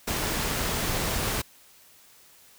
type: noise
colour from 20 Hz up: pink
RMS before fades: -28 dBFS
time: 0.07-1.42 s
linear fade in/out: 10 ms
effects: white hiss -55 dBFS RMS until 2.58 s